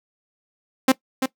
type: tone with echo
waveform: sawtooth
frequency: 262.9 Hz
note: C4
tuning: 8 cents sharp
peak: -8 dBFS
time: 0.88-0.92 s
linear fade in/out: 5 ms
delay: 340 ms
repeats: 1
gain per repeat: -7 dB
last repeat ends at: 1.26 s
effects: noise-tail reverb RT60 0.1 s tail -19 dB re dry